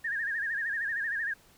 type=tone with vibrato; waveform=sine; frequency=1730 Hz; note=A6; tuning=30 cents flat; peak=-29 dBFS; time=0.04-1.34 s; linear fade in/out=10 ms; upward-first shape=sine; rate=13 Hz; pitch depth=130 cents each way; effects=pink hiss -60 dBFS RMS until 1.57 s